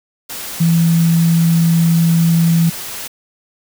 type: tone in noise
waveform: sine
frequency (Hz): 166.5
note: E3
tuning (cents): +18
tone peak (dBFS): -9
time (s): 0.6-2.7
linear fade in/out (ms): 10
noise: white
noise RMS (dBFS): -27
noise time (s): 0.29-3.08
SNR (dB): +15
effects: none